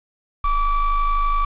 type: ring-modulated tone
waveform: triangle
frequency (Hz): 589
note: D5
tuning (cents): +5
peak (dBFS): -11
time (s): 0.44-1.45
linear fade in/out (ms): 5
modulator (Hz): 563
effects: resampled to 8000 Hz + 7-bit